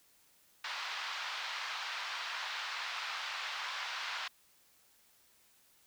pink band-pass noise, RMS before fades -40 dBFS, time 0.64-4.28 s, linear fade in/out 5 ms, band 950 to 4700 Hz, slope 24 dB/octave, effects white hiss -67 dBFS RMS until 5.86 s

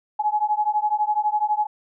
sine beating tone pair, 839 / 851 Hz, G#5 / G#5, +17 / +42 cents, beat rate 12 Hz, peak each -22 dBFS, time 0.19-1.67 s, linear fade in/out 10 ms, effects none

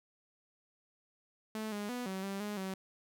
sawtooth tone with pitch steps, 217.5 / 206.1 / 246.3 / 190.1 / 196.3 / 207.8 / 190.2 Hz, A3 / G#3 / B3 / F#3 / G3 / G#3 / F#3, -20 / -13 / -5 / +47 / +3 / +1 / +48 cents, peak -33 dBFS, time 1.55-2.74 s, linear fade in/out 2 ms, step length 170 ms, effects none

